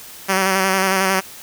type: tone with vibrato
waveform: 5% pulse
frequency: 190.9 Hz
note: G3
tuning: 46 cents flat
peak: -4 dBFS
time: 0.28-1.21 s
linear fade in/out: 20 ms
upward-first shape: square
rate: 11 Hz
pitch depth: 26 cents each way
effects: white hiss -38 dBFS RMS until 1.42 s